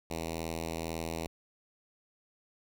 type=tone with notch filter; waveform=5% pulse; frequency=82 Hz; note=E2; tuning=9 cents flat; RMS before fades=-37 dBFS; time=0.1-1.27 s; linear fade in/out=5 ms; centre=1300 Hz; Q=1.2; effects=none